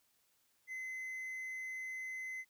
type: tone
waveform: triangle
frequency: 2046 Hz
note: C7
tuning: 39 cents flat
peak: -39 dBFS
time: 0.67-2.45 s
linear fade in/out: 50 ms
effects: white hiss -75 dBFS RMS until 2.49 s